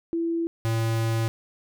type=tone pair in turn; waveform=sine / square; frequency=333.9 / 113.28 Hz; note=E4 / A#2; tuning=+22 / -49 cents; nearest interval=octave + perfect fifth; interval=1871 cents; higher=first; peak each=-23 dBFS; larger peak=neither; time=0.13-0.47 / 0.65-1.28 s; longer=second; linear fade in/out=0 ms; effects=none